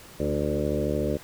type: harmonic tone with a mistuned harmonic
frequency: 73.6 Hz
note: D2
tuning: 4 cents sharp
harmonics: 1 / 2 / 3 / 4 / 5 / 6 / 7 / 8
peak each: -32 / -32 / -32 / -32 / -32 / -32 / -32 / -32 dBFS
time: 0.19-1.18 s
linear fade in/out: 20 ms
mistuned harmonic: 4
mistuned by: +24 cents
effects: pink hiss -47 dBFS RMS until 1.23 s